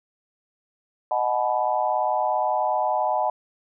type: chord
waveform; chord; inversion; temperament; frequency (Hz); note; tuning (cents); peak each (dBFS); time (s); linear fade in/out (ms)
sine; B dominant seventh; first; equal with one note detuned; 622.3 / 740 / 857.4 / 987.8; D#5 / F#5 / A5 / B5; 0 / 0 / -45 / 0; -26 / -25 / -25 / -28; 1.11-3.3; 2
effects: none